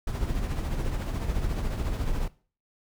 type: noise with tremolo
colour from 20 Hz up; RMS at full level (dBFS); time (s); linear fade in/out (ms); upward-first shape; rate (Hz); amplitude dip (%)
brown; -26; 0.07-2.28; 5; triangle; 14; 55
effects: noise-tail reverb RT60 0.4 s tail -19 dB re dry